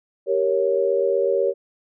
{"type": "chord", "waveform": "sine", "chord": "G diminished", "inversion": "none", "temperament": "equal with one note detuned", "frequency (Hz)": [390.2, 466.2, 554.4], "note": ["G4", "Bb4", "Db5"], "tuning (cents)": [-8, 0, 0], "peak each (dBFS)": [-22, -22, -21], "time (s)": [0.26, 1.54], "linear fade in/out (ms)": 50, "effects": []}